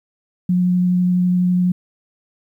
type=tone with vibrato; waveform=sine; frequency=180 Hz; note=F#3; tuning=47 cents flat; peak=-13 dBFS; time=0.49-1.72 s; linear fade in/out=5 ms; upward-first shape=triangle; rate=12 Hz; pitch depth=10 cents each way; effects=9-bit